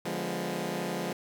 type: chord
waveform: 15% pulse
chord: D diminished seventh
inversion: none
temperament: equal with one note detuned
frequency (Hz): 146.83 / 176.44 / 207.7 / 246.9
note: D3 / F3 / Ab3 / Cb4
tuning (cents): 0 / +18 / 0 / 0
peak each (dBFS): -34 / -28 / -30 / -33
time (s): 0.05-1.13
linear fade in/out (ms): 5
effects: none